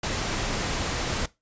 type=noise; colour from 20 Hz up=pink; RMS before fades=-28 dBFS; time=0.03-1.26 s; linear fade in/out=5 ms; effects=noise-tail reverb RT60 0.2 s tail -18 dB re dry + resampled to 16000 Hz